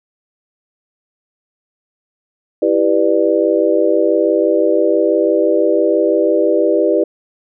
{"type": "chord", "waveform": "sine", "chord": "E minor seventh", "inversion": "none", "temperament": "just", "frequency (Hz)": [329.6, 395.6, 494.4, 593.3], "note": ["E4", "G4", "B4", "D5"], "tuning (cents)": [0, 16, 2, 18], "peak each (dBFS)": -16, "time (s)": [2.62, 7.04], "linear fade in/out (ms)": 5, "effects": []}